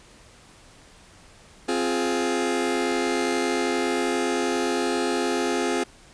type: chord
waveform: sawtooth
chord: F minor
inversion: second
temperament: just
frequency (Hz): 261.9 / 349.2 / 419.1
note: C4 / F4 / Ab4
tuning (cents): +2 / 0 / +16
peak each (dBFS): -23 / -22 / -23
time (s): 1.68-5.84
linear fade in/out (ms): 10
effects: pink hiss -51 dBFS RMS until 6.13 s + resampled to 22050 Hz